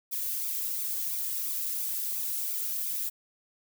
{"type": "noise with flanger", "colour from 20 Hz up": "violet", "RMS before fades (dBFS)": -32, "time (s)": [0.11, 3.1], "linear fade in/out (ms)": 20, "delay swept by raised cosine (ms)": [0.82, 2.42], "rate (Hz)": 2.9, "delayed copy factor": 0.7, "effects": []}